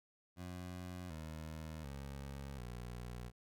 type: tone with pitch steps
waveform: 20% pulse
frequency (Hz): 89.9 / 78.72 / 68.92 / 60.35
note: F#2 / D#2 / C#2 / B1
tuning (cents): -49 / +21 / -9 / -39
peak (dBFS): -40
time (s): 0.36-3.32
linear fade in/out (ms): 50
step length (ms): 740
effects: none